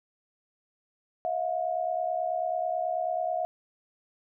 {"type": "tone pair together", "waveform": "sine", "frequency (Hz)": [646.8, 716], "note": ["E5", "F5"], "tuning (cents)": [-33, 43], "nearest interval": "major second", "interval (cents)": 176, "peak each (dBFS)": [-30, -29], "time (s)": [1.25, 3.45], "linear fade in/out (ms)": 0, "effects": []}